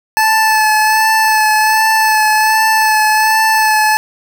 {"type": "tone with vibrato", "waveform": "25% pulse", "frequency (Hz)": 870, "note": "A5", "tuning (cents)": -20, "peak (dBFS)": -5, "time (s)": [0.17, 3.97], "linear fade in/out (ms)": 0, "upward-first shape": "sine", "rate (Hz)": 1.3, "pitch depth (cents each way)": 21, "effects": []}